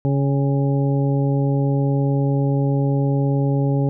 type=harmonic tone with a mistuned harmonic; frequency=139.2 Hz; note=C#3; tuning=8 cents sharp; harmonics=1 / 2 / 3 / 4 / 6; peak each=-17 / -23 / -27 / -29 / -33 dBFS; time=0.05-3.89 s; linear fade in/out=0 ms; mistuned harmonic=6; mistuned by=-34 cents; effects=none